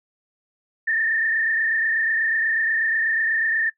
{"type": "tone with frequency modulation", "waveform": "sine", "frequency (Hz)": 1800, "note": "A6", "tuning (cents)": 39, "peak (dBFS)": -19, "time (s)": [0.87, 3.7], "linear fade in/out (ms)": 10, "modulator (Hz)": 28.2, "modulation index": 2, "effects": ["noise-tail reverb RT60 0.1 s tail -18 dB re dry"]}